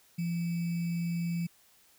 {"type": "tone with sample-and-hold", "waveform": "sine", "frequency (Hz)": 170.5, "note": "F3", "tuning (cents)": -41, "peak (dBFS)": -29, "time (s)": [0.18, 1.47], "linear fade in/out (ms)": 10, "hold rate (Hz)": 2450, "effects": ["white hiss -63 dBFS RMS until 1.98 s"]}